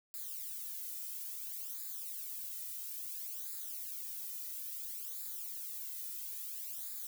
violet noise with flanger, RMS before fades -43 dBFS, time 0.14-7.07 s, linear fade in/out 0 ms, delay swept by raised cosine 0.34 to 1.84 ms, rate 0.59 Hz, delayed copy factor -0.95, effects none

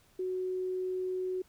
sine tone, 370 Hz, F#4, in tune, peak -31 dBFS, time 0.19-1.42 s, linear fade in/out 5 ms, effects pink hiss -65 dBFS RMS until 1.48 s

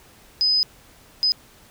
sine tone bursts at uneven times, 5020 Hz, D#8, 15 cents sharp, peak -16 dBFS, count 2, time 0.41-0.63 / 1.23-1.32 s, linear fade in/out 0 ms, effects pink hiss -51 dBFS RMS until 1.7 s

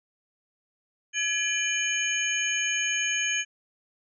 sine tone cluster, 1692 / 2401 / 3010 / 6540 Hz, G#6 / D7 / F#7 / G#8, +32 / +38 / +29 / -28 cents, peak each -30 dBFS, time 1.13-3.45 s, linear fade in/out 50 ms, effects none

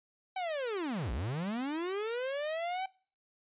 45% pulse linear two-way sweep, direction down then up, 773 to 51.6 to 773 Hz, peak -33 dBFS, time 0.36-2.86 s, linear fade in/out 5 ms, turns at 1.12 s, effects noise-tail reverb RT60 0.4 s tail -22 dB re dry + resampled to 8000 Hz

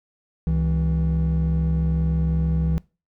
triangle tone pair together, 68.2 / 162.2 Hz, C#2 / E3, -28 / -28 cents, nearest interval octave + minor third, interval 1500 cents, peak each -19 / -18 dBFS, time 0.47-2.78 s, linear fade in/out 0 ms, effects noise-tail reverb RT60 0.3 s tail -23 dB re dry + tanh soft clip ceiling -13 dBFS

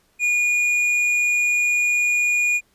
sine tone with hard clipping, 2441 Hz, D#7, 34 cents flat, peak -18 dBFS, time 0.19-2.61 s, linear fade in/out 50 ms, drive 6 dB, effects pink hiss -62 dBFS RMS until 2.74 s + resampled to 32000 Hz

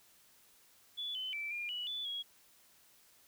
sine tone with pitch steps, 3438 / 3041 / 2327 / 2409 / 2940 / 3475 / 3317 Hz, A7 / F#7 / D7 / D7 / F#7 / A7 / G#7, -41 / +47 / -17 / +43 / -12 / -22 / -3 cents, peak -37 dBFS, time 0.97-2.23 s, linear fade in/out 20 ms, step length 180 ms, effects white hiss -65 dBFS RMS until 3.27 s

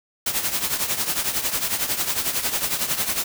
white noise with tremolo, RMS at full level -21 dBFS, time 0.26-3.24 s, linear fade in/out 5 ms, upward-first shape triangle, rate 11 Hz, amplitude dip 75%, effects none

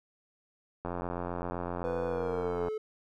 click train, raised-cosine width 1 ms, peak -21 dBFS, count 162, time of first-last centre 0.85-2.684 s, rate 87.8 Hz
triangle tone with pitch glide, 493.9 to 432.5 Hz, B4 to A4, 0 to -30 cents, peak -30 dBFS, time 1.84-2.78 s, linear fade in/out 5 ms, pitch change -230 cents, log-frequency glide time 2.06-2.61 s
effects none

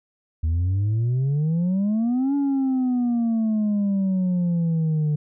sine exponential two-way sweep, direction up then down, 77.78 to 285 to 148.3 Hz, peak -16 dBFS, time 0.43-5.16 s, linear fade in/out 10 ms, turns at 2.35 s, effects tanh soft clip ceiling -18 dBFS

